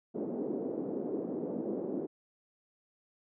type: band-pass noise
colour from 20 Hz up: white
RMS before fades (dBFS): -36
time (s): 0.14-2.07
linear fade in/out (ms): 20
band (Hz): 220 to 430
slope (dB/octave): 24
effects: none